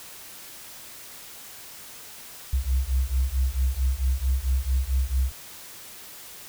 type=beating tone pair; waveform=sine; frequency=63 / 67.5 Hz; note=B1 / C#2; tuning=+35 / -45 cents; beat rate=4.5 Hz; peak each=-23 dBFS; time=2.53-5.32 s; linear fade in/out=5 ms; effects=tanh soft clip ceiling -16 dBFS + white hiss -43 dBFS RMS until 6.48 s